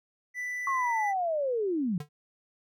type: tone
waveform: triangle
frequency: 1983 Hz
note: B6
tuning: 7 cents sharp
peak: -30 dBFS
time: 0.34-1.14 s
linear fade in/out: 50 ms
type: linear sweep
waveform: sine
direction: down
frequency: 1108.7 to 163.6 Hz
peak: -26 dBFS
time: 0.67-1.98 s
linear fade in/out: 2 ms
type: tone with exponential decay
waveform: square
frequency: 147.9 Hz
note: D3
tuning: 13 cents sharp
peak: -33 dBFS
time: 2-2.09 s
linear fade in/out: 5 ms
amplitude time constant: 18 ms
effects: none